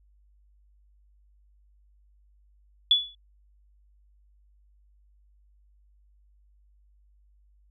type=tone with exponential decay; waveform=sine; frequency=3425 Hz; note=A7; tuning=47 cents flat; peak=-13 dBFS; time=2.91-3.15 s; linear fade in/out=2 ms; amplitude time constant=51 ms; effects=added 50 Hz sine -58 dBFS peak until 7.7 s